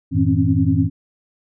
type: tone cluster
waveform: sine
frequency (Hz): 92.3 / 109.7 / 160 / 264.4 / 274.5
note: F#2 / A2 / D#3 / C4 / C#4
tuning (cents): -4 / -5 / +49 / +18 / -17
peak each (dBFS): -20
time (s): 0.11-0.9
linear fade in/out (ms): 50
effects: none